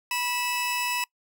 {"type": "tone pair together", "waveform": "sawtooth", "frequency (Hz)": [979.1, 2614], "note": ["B5", "E7"], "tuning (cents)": [-15, -15], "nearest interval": "octave + perfect fourth", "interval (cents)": 1700, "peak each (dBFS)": -25, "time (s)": [0.11, 1.04], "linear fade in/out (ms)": 2, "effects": ["noise-tail reverb RT60 0.1 s tail -24 dB re dry"]}